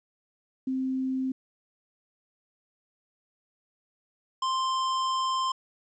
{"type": "tone pair in turn", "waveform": ["sine", "square"], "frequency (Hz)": [261.6, 1046.4], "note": ["C4", "C6"], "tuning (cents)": [0, 0], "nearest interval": "2 octaves", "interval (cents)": 2400, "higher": "second", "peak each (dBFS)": -26, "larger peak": "neither", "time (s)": [[0.67, 1.32], [4.42, 5.52]], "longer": "second", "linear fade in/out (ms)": 5, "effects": ["resampled to 16000 Hz", "11-bit"]}